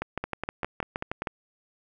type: two click trains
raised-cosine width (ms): 0.5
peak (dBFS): -14 / -15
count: 9 / 6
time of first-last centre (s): 0.02-1.272 / 0.24-1.22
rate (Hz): 6.39 / 5.1
effects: none